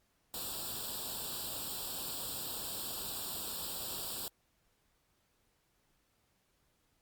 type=noise with comb filter; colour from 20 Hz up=white; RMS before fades=-40 dBFS; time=0.34-4.28 s; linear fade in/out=0 ms; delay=0.24 ms; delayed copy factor=+0.95; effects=pink hiss -75 dBFS RMS until 7.01 s + Opus 48 kbps